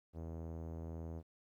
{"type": "tone with low-pass filter", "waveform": "sawtooth", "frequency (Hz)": 81.8, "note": "E2", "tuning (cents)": -13, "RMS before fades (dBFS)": -45, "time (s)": [0.13, 1.23], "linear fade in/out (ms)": 50, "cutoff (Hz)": 610, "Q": 1.1, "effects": ["13-bit"]}